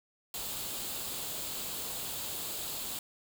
white noise with comb filter, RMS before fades -38 dBFS, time 0.34-2.99 s, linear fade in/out 2 ms, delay 0.26 ms, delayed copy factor +0.5, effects none

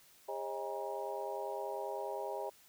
harmonic tone with a mistuned harmonic, 135.3 Hz, C#3, 42 cents flat, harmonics 3 / 4 / 5 / 6 / 7, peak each -43 / -43 / -43 / -44 / -45 dBFS, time 0.28-2.5 s, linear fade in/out 10 ms, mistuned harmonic 5, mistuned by -120 cents, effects white hiss -63 dBFS RMS until 2.68 s

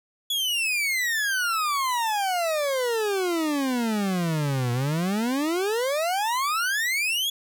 40% pulse exponential two-way sweep, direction down then up, 3419 to 118.4 to 3419 Hz, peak -22 dBFS, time 0.3-7.3 s, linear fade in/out 5 ms, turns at 4.72 s, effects none

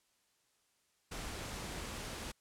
pink noise, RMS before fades -43 dBFS, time 1.11-2.32 s, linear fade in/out 10 ms, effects white hiss -75 dBFS RMS until 2.4 s + low-pass 10000 Hz 12 dB/octave

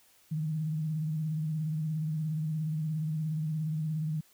sine tone with vibrato, 155.9 Hz, D#3, 4 cents sharp, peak -29 dBFS, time 0.31-4.21 s, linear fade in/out 10 ms, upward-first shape sine, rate 17 Hz, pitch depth 54 cents each way, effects white hiss -63 dBFS RMS until 4.33 s

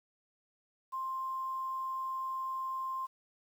sine tone with quantisation, 1052 Hz, C6, 9 cents sharp, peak -34 dBFS, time 0.92-3.07 s, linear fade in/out 20 ms, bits 10, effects none

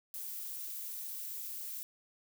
violet noise, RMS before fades -42 dBFS, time 0.14-1.83 s, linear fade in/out 0 ms, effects none

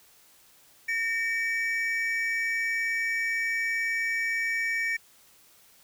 triangle tone pair together, 1829 / 2290 Hz, A#6 / D7, -33 / -44 cents, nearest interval major third, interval 389 cents, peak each -27 dBFS, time 0.88-4.97 s, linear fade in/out 10 ms, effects white hiss -58 dBFS RMS until 5.83 s

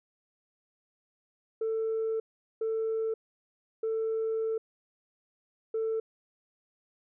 sine tone bursts at uneven times, 445 Hz, A4, 20 cents sharp, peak -26 dBFS, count 4, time 1.61-2.2 / 2.61-3.14 / 3.83-4.58 / 5.74-6 s, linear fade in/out 5 ms, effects tanh soft clip ceiling -25 dBFS

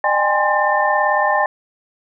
sine tone cluster, 606 / 794 / 832 / 1045 / 1794 Hz, D#5 / G5 / G#5 / C6 / A6, -46 / +22 / +3 / -2 / +33 cents, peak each -20 dBFS, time 0.04-1.46 s, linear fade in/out 2 ms, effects none

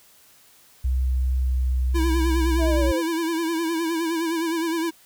sine tone with pitch glide, 64.1 to 61.92 Hz, C2 to B1, -35 to +5 cents, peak -19 dBFS, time 0.84-2.92 s, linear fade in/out 10 ms, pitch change -60 cents, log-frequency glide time 1.41-2.75 s
square tone with vibrato, 329.6 Hz, E4, in tune, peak -23 dBFS, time 1.94-4.91 s, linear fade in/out 20 ms, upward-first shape sine, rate 9.7 Hz, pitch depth 60 cents each way
sine linear sweep, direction down, 669 to 490 Hz, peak -24 dBFS, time 2.58-3.03 s, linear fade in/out 50 ms
effects white hiss -54 dBFS RMS until 5.05 s

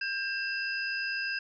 sine tone cluster, 1592 / 2677 / 4972 Hz, G6 / E7 / D#8, +26 / +26 / -2 cents, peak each -32 / -36 / -38 dBFS, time 0.01-1.39 s, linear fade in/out 5 ms, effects none

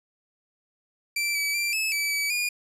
sawtooth tone with pitch steps, 2341 / 2293 / 2358 / 2600 / 2304 / 2289 / 2434 Hz, D7 / D7 / D7 / E7 / D7 / D7 / D#7, -6 / -42 / +6 / -24 / -34 / -45 / -39 cents, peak -21 dBFS, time 1.16-2.49 s, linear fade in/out 5 ms, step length 190 ms, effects resampled to 32000 Hz

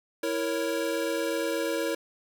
square chord, A# diminished, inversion second, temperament equal, 329.6 / 466.2 / 554.4 Hz, E4 / A#4 / C#5, 0 / 0 / 0 cents, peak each -32 dBFS, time 0.23-1.95 s, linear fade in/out 5 ms, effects none

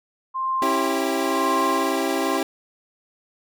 sine tone with tremolo, 1052 Hz, C6, 9 cents sharp, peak -20 dBFS, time 0.34-2.38 s, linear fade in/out 20 ms, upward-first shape sine, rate 1 Hz, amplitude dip 85%
25% pulse chord, C# diminished, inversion none, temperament equal with one note detuned, 271.9 / 329.6 / 392 Hz, C#4 / E4 / G4, -33 / 0 / 0 cents, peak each -22 dBFS, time 0.62-2.43 s, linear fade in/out 2 ms
effects none

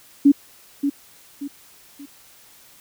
sine tone with echo, 282.5 Hz, C#4, 33 cents sharp, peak -8 dBFS, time 0.25-0.32 s, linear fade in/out 10 ms, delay 580 ms, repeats 3, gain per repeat -9 dB, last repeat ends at 2.06 s, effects white hiss -50 dBFS RMS until 2.8 s

